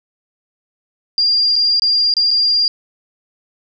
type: tone with dropouts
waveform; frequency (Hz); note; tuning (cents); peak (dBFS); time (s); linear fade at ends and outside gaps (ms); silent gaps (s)
sine; 4794; D8; +35; -11; 1.18-2.68; 1; 1.557-1.562 / 1.797-1.82 / 2.139-2.167 / 2.307-2.312
effects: none